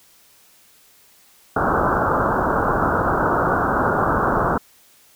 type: low-pass noise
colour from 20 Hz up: white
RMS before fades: -19 dBFS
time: 1.56-4.58 s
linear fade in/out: 5 ms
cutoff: 1500 Hz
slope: 96 dB/octave
effects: white hiss -53 dBFS RMS until 5.15 s